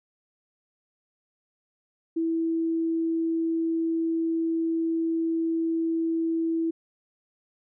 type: tone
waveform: sine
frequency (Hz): 328.2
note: E4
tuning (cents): -8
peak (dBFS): -23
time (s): 2.16-6.71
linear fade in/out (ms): 10
effects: none